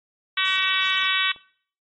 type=harmonic tone; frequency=379.1 Hz; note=F#4; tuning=42 cents sharp; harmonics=3 / 4 / 5 / 6 / 7 / 8 / 9 / 10; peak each=-28 / -28 / -28 / -28 / -28 / -28 / -28 / -28 dBFS; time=0.37-1.32 s; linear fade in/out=5 ms
type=noise; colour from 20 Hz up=white; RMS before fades=-41 dBFS; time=0.45-1.07 s; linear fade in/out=0 ms
type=clicks; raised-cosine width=1 ms; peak=-37 dBFS; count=4; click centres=0.579 / 0.841 / 1.033 / 1.362 s
effects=noise-tail reverb RT60 0.5 s tail -19 dB re dry + MP3 32 kbps